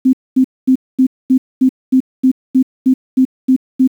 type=tone bursts; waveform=sine; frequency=259.9 Hz; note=C4; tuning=11 cents flat; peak=-6 dBFS; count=13; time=0.05-3.876 s; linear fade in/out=10 ms; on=82 ms; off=230 ms; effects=7-bit